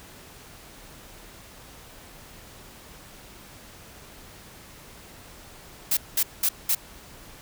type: noise bursts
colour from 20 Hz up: blue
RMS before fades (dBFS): -22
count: 4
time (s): 5.91-6.75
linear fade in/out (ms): 5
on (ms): 60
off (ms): 200
effects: pink hiss -47 dBFS RMS until 7.41 s